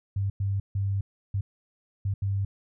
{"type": "tone bursts at uneven times", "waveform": "sine", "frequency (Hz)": 98.7, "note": "G2", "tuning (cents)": 12, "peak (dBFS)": -24, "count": 6, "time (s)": [[0.16, 0.3], [0.4, 0.6], [0.75, 1.01], [1.34, 1.41], [2.05, 2.14], [2.22, 2.45]], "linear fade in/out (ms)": 5, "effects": []}